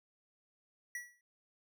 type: tone with exponential decay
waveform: square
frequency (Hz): 1940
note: B6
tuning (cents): -31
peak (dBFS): -37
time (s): 0.95-1.21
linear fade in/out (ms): 2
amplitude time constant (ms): 55
effects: none